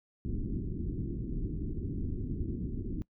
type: low-pass noise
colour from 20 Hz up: pink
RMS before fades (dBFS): -35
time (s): 0.25-3.02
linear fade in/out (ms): 0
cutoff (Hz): 360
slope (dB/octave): 48
effects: noise-tail reverb RT60 0.1 s tail -22 dB re dry